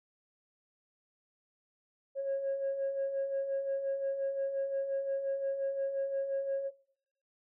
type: beating tone pair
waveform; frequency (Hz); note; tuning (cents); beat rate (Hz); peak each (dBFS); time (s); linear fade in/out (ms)
sine; 542 / 547.7; C#5 / C#5; -39 / -21; 5.7; -38 / -30; 2.15-6.71; 50
effects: noise-tail reverb RT60 0.8 s tail -24 dB re dry + tanh soft clip ceiling -27 dBFS